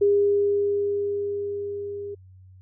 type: tone with level ramp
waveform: sine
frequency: 405.4 Hz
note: G#4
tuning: 42 cents flat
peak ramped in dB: -15 to -31 dBFS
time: 0.01-2.15 s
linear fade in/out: 10 ms
effects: added 93 Hz sine -46 dBFS peak until 2.61 s